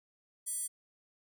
square tone with high-pass filter, 659.3 Hz, E5, in tune, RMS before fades -37 dBFS, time 0.46-0.68 s, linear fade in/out 20 ms, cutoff 9300 Hz, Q 8.1, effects none

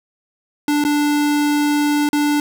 square tone with dropouts, 293.7 Hz, D4, in tune, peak -15 dBFS, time 0.68-2.4 s, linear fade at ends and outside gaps 2 ms, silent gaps 0.84-0.849 / 2.09-2.13 s, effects none

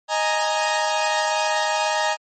sawtooth chord, D# suspended fourth, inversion none, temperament equal, 622.3 / 830.6 / 932.3 Hz, D#5 / G#5 / A#5, 0 / 0 / 0 cents, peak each -20 dBFS, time 0.08-2.17 s, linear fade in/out 50 ms, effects MP3 32 kbps

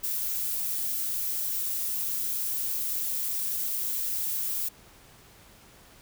violet noise, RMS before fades -30 dBFS, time 0.03-4.69 s, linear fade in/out 10 ms, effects pink hiss -54 dBFS RMS until 6.01 s

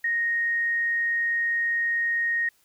sine tone, 1864.7 Hz, A#6, in tune, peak -22 dBFS, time 0.04-2.49 s, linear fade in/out 5 ms, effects white hiss -64 dBFS RMS until 2.64 s

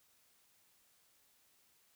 silence, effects white hiss -71 dBFS RMS until 1.95 s

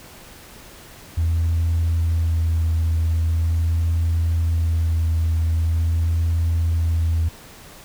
sine tone with vibrato, 82.41 Hz, E2, in tune, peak -15 dBFS, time 1.17-7.29 s, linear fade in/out 10 ms, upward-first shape sine, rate 0.43 Hz, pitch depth 17 cents each way, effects tanh soft clip ceiling -14 dBFS + pink hiss -43 dBFS RMS until 7.84 s

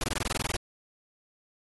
pink noise bursts, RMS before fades -29 dBFS, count 12, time 0.01-0.566 s, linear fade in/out 2 ms, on 28 ms, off 20 ms, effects AAC 32 kbps

